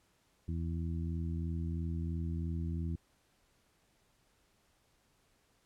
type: harmonic tone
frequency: 83 Hz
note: E2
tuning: 12 cents sharp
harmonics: 1 / 2 / 3 / 4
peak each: -35 / -39 / -45 / -48 dBFS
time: 0.48-2.96 s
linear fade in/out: 5 ms
effects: pink hiss -72 dBFS RMS until 5.65 s + low-pass 12000 Hz 12 dB/octave